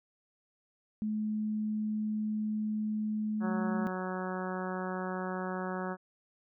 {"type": "tone", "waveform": "sine", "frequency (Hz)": 214.1, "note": "A3", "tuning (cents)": -47, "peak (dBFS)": -30, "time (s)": [1.02, 3.87], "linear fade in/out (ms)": 0}
{"type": "harmonic tone", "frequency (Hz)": 185, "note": "F#3", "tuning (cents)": 0, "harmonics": [1, 2, 3, 4, 5, 6, 7, 8, 9], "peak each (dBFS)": [-37, -40, -42, -43, -44, -45, -45, -46, -47], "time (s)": [3.4, 5.97], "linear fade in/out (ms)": 50}
{"effects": []}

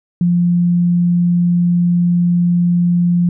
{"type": "tone", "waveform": "sine", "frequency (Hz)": 174.61, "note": "F3", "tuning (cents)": 0, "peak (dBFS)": -10, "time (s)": [0.21, 3.29], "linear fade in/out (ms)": 2, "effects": []}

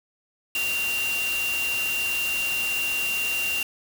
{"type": "tone in noise", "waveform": "sine", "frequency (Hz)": 2770, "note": "F7", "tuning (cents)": -15, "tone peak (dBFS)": -24, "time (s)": [0.55, 3.63], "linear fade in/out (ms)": 2, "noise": "white", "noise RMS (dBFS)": -32, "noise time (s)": [0.55, 3.63], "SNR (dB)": 5, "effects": []}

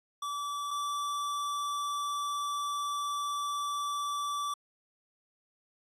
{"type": "tone pair in turn", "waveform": "square", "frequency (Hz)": [1155, 1159.4], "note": ["D6", "D6"], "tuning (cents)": [-29, -23], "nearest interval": "unison", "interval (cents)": 6, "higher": "second", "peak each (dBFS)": [-34, -32], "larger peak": "second", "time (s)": [[0.22, 0.71], [0.71, 4.54]], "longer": "second", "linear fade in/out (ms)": 5, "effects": ["low-pass 11000 Hz 12 dB/octave", "AAC 64 kbps"]}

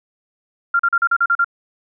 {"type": "tone bursts", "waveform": "sine", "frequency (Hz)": 1388, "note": "F6", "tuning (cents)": -11, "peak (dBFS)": -12, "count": 8, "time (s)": [0.74, 1.445], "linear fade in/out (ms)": 5, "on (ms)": 54, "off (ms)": 39, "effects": []}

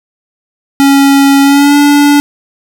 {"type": "tone with pitch glide", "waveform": "square", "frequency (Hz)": [277.2, 288.6], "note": ["C#4", "D4"], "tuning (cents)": [0, -30], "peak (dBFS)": -4, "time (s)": [0.8, 2.2], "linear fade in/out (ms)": 0, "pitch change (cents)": 70, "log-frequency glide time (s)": [1.42, 1.76], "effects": []}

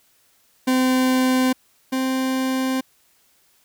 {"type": "tone pair in turn", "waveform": "40% pulse", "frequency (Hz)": [257.4, 261.4], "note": ["C4", "C4"], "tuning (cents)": [-28, -1], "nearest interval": "unison", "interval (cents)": 27, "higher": "second", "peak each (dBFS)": [-15, -19], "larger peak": "first", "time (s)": [[0.67, 1.53], [1.92, 2.81]], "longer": "second", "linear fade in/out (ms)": 10, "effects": ["white hiss -60 dBFS RMS until 3.64 s"]}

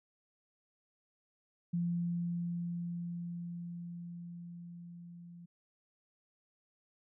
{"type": "tone with level ramp", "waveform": "sine", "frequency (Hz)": 172.5, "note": "F3", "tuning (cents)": -21, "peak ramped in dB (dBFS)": [-30, -49], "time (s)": [1.73, 5.46], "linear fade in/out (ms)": 10, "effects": []}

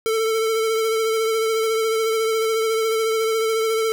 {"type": "tone with vibrato", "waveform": "square", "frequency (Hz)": 444.9, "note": "A4", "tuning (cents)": 19, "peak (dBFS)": -19, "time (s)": [0.06, 3.92], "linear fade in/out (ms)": 0, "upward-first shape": "triangle", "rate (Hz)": 14, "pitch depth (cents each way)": 30, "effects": []}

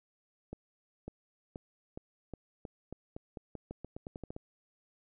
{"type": "accelerating click train", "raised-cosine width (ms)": 2, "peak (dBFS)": -28, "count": 18, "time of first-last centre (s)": [0.53, 4.364], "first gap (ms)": 550, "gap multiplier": 0.87, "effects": []}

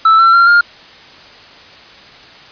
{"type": "tone with pitch steps", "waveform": "triangle", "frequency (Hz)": [1318.5, 1347.8, 1377.7, 1408.2], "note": ["E6", "E6", "F6", "F6"], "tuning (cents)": [0, 38, -24, 14], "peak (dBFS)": -3, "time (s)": [0.05, 0.61], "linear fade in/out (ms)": 5, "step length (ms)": 140, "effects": ["white hiss -38 dBFS RMS until 2.51 s", "resampled to 11025 Hz"]}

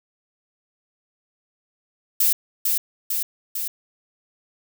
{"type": "noise with echo", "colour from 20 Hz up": "violet", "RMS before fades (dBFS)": -18, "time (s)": [2.2, 2.33], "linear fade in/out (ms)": 5, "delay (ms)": 450, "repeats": 3, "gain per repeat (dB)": -3, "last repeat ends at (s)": 3.68, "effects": []}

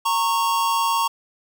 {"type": "tone pair together", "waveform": "square", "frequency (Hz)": [922, 1100.4], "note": ["A#5", "C#6"], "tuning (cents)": [-19, -13], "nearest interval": "minor third", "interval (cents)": 306, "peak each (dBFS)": -22, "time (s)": [0.05, 1.08], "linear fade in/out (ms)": 10, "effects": []}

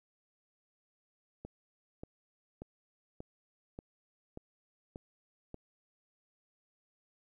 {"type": "click train", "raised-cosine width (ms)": 2, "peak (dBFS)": -30, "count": 8, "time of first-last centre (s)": [1.45, 5.544], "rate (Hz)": 1.71, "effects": ["12-bit"]}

